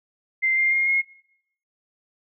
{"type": "tone with pitch steps", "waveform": "sine", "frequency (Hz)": [2085, 2108, 2131, 2155], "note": ["C7", "C7", "C7", "C#7"], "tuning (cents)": [-7, 12, 31, -49], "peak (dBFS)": -18, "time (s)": [0.42, 1.02], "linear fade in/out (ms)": 20, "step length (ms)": 150, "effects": ["noise-tail reverb RT60 0.7 s tail -20 dB re dry"]}